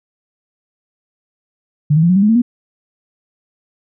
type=tone with pitch steps; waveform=sine; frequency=148.8 / 159.48 / 170.93 / 183.19 / 196.34 / 210.4 / 225.5 / 241.7 Hz; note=D3 / D#3 / F3 / F#3 / G3 / G#3 / A3 / B3; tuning=+23 / +43 / -37 / -17 / +3 / +23 / +43 / -37 cents; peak=-8 dBFS; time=1.9-2.42 s; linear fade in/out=10 ms; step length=65 ms; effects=none